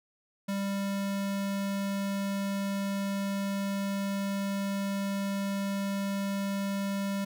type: tone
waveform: square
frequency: 197.8 Hz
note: G3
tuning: 16 cents sharp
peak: -30 dBFS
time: 0.48-7.25 s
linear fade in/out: 10 ms
effects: none